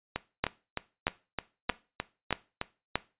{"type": "two click trains", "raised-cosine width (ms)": 0.3, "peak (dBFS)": [-9, -14], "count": [5, 9], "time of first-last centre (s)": [[0.44, 2.956], [0.16, 2.614]], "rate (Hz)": [1.59, 3.26], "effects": ["noise-tail reverb RT60 0.3 s tail -18 dB re dry", "resampled to 8000 Hz"]}